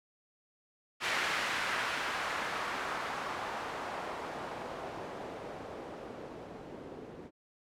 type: noise with low-pass filter sweep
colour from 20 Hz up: blue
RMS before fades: -38 dBFS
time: 1-7.31 s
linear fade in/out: 50 ms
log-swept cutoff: 2000 to 330 Hz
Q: 1.1
effects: none